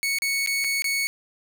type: tone with dropouts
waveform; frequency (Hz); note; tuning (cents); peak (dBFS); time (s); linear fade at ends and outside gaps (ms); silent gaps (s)
sawtooth; 2217; C#7; 0; -19; 0.03-1.07; 0; 0.186-0.221 / 0.462-0.473 / 0.641-0.645 / 0.821-0.843
effects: none